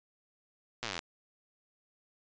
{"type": "slowing click train", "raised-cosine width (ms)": 0.2, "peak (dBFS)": -18, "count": 17, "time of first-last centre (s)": [0.83, 0.991], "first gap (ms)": 8, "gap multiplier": 1.03, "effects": ["resampled to 16000 Hz"]}